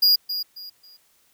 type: tone with echo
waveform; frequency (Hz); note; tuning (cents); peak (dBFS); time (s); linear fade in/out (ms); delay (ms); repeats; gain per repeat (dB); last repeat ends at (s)
square; 4856; D#8; -43; -14; 0.02-0.16; 10; 270; 3; -11; 0.97
effects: white hiss -62 dBFS RMS until 1.33 s